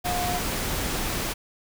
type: tone in noise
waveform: sine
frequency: 714 Hz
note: F5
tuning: 38 cents sharp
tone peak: -27 dBFS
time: 0.04-0.39 s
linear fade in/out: 20 ms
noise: pink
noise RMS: -28 dBFS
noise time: 0.04-1.34 s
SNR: -2 dB
effects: none